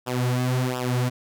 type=tone with flanger; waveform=sawtooth; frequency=125.9 Hz; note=B2; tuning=34 cents sharp; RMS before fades=-24 dBFS; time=0.06-1.1 s; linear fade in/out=20 ms; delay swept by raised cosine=0.46 to 5.86 ms; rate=1.4 Hz; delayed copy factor=-0.95; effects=none